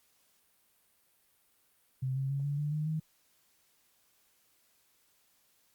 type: tone with pitch steps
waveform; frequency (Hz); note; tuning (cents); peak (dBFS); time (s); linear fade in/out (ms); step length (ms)
sine; 130.81 / 134.88 / 139.07 / 143.39 / 147.85 / 152.45 / 157.19; C3 / C#3 / C#3 / D3 / D3 / D#3 / D#3; 0 / -47 / +6 / -41 / +12 / -35 / +18; -30; 2.02-3; 10; 140
effects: white hiss -70 dBFS RMS until 5.74 s + Opus 48 kbps